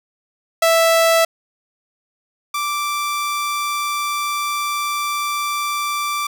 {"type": "tone pair in turn", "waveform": "sawtooth", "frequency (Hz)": [659.3, 1172.1], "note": ["E5", "D6"], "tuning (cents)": [0, -4], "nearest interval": "minor seventh", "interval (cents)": 996, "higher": "second", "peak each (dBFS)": [-8, -16], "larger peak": "first", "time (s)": [[0.62, 1.25], [2.54, 6.27]], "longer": "second", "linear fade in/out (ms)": 5, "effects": []}